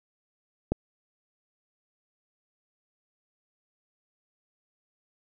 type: click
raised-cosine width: 2 ms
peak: -11 dBFS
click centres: 0.72 s
effects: none